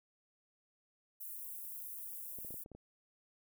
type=high-pass noise; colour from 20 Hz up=white; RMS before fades=-46 dBFS; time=1.2-2.64 s; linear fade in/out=10 ms; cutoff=11000 Hz; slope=24 dB/octave
type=clicks; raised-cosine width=2 ms; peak=-39 dBFS; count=7; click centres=2.387 / 2.448 / 2.507 / 2.542 / 2.661 / 2.717 / 2.75 s
effects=none